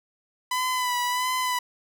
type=tone with vibrato; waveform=sawtooth; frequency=998 Hz; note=B5; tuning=18 cents sharp; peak=-20 dBFS; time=0.51-1.59 s; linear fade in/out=5 ms; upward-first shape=sine; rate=1.5 Hz; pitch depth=35 cents each way; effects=none